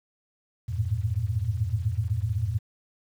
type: tone cluster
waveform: sine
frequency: 84.7 / 100.7 / 109.1 / 116.6 Hz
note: E2 / G2 / A2 / A#2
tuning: +48 / +47 / -14 / +1 cents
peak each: -30 dBFS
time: 0.68-2.59 s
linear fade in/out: 20 ms
effects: 9-bit